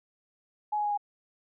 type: tone with pitch steps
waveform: sine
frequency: 842 / 835.2 / 828.5 / 821.8 Hz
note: G#5 / G#5 / G#5 / G#5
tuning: +24 / +10 / -4 / -18 cents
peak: -26 dBFS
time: 0.72-0.976 s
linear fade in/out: 10 ms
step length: 64 ms
effects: none